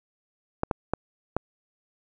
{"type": "clicks", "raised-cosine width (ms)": 1, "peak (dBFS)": -10, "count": 4, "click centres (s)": [0.634, 0.712, 0.936, 1.366], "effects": []}